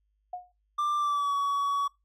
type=tone with exponential decay; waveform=sine; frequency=721 Hz; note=F#5; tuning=45 cents flat; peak=-30 dBFS; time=0.33-0.52 s; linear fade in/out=5 ms; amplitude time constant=41 ms
type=tone with pitch glide; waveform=triangle; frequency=1184 to 1129.2 Hz; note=D6 to C#6; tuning=+14 to +32 cents; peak=-23 dBFS; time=0.78-1.88 s; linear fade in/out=10 ms; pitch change=-82 cents; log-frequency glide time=0.97-1.34 s
effects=noise-tail reverb RT60 0.2 s tail -21 dB re dry + added 51 Hz sine -70 dBFS peak until 2.04 s